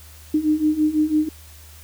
sine beating tone pair, 302.7 / 308.7 Hz, D#4 / D#4, -48 / -14 cents, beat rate 6 Hz, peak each -21 / -18 dBFS, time 0.34-1.29 s, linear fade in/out 5 ms, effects added 77 Hz sine -43 dBFS peak until 1.83 s + white hiss -47 dBFS RMS until 1.83 s

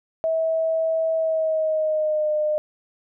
sine tone with pitch glide, 647 to 607.2 Hz, E5 to D#5, -32 to -42 cents, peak -19 dBFS, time 0.24-2.58 s, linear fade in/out 0 ms, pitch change -110 cents, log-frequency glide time 1.15-2.32 s, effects none

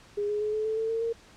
sine tone with pitch steps, 411 / 417.7 / 424.5 / 431.4 / 438.5 / 445.6 / 452.9 / 460.3 Hz, G#4 / G#4 / G#4 / A4 / A4 / A4 / A#4 / A#4, -18 / +10 / +38 / -34 / -6 / +22 / -50 / -22 cents, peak -26 dBFS, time 0.17-1.13 s, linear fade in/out 10 ms, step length 120 ms, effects pink hiss -54 dBFS RMS until 1.36 s + low-pass 7000 Hz 12 dB/octave

